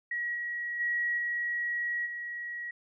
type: tone with level steps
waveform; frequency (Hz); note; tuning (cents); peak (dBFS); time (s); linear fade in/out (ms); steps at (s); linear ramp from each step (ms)
sine; 1911; A#6; +43; -30 / -32 / -27 / -29 / -35; 0.11-2.71; 5; 0.34 / 0.79 / 1.17 / 2.05; 20
effects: none